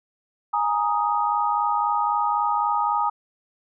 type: chord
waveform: sine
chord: Ab suspended second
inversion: none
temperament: just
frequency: 830.6 / 934.4 / 1245.9 Hz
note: Ab5 / Bb5 / Eb6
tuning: 0 / +4 / +2 cents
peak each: -24 dBFS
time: 0.53-3.1 s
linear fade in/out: 10 ms
effects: none